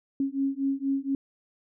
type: beating tone pair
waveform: sine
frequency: 271.4 / 275.6 Hz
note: C#4 / C#4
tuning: -36 / -10 cents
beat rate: 4.2 Hz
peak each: -28 / -28 dBFS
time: 0.2-1.15 s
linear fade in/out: 2 ms
effects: none